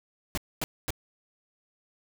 pink noise bursts, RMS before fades -30 dBFS, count 3, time 0.35-0.905 s, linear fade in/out 0 ms, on 25 ms, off 240 ms, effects none

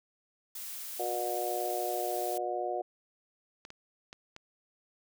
blue noise, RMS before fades -41 dBFS, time 0.55-2.38 s, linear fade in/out 5 ms
harmonic tone, 120.9 Hz, B2, 36 cents flat, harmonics 3 / 4 / 5 / 6, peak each -37 / -39 / -37 / -34 dBFS, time 0.99-2.82 s, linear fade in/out 10 ms
clicks, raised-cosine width 0.2 ms, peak -28 dBFS, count 4, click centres 3.651 / 3.704 / 4.129 / 4.364 s
effects none

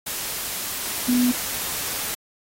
sine tone in noise, 246.9 Hz, B3, in tune, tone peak -16 dBFS, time 1.08-1.32 s, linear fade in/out 10 ms, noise white, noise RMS -28 dBFS, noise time 0.06-2.15 s, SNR +9 dB, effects AAC 48 kbps

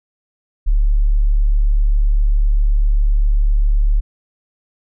sine tone, 36.18 Hz, D1, 25 cents flat, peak -10 dBFS, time 0.66-4.01 s, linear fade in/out 20 ms, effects none

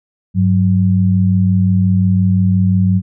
sine tone pair together, 99.28 / 185 Hz, G2 / F#3, +22 / 0 cents, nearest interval major seventh, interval 1078 cents, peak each -12 dBFS, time 0.34-3.02 s, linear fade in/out 50 ms, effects none

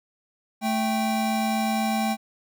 square tone pair together, 220 / 784 Hz, A3 / G5, 0 / 0 cents, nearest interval octave + minor seventh, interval 2200 cents, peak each -25 / -27 dBFS, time 0.61-2.17 s, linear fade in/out 50 ms, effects none

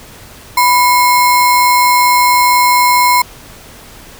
sine tone with sample-and-hold, 987.8 Hz, B5, in tune, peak -6 dBFS, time 0.57-3.22 s, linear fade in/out 5 ms, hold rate 3150 Hz, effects pink hiss -36 dBFS RMS until 4.19 s

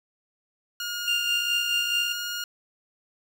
15% pulse tone, 1428 Hz, F6, 38 cents sharp, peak -23 dBFS, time 0.8-2.44 s, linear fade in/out 2 ms
triangle tone with tremolo, 2794 Hz, F7, in tune, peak -20 dBFS, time 1.07-2.13 s, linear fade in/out 10 ms, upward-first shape sine, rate 4.7 Hz, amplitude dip 50%
effects none

